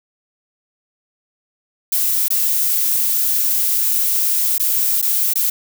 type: noise with dropouts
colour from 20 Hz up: violet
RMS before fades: -17 dBFS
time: 1.92-5.5 s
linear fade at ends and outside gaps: 5 ms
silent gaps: 2.283-2.303 / 4.581-4.597 / 5.016-5.025 / 5.336-5.355 s
effects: none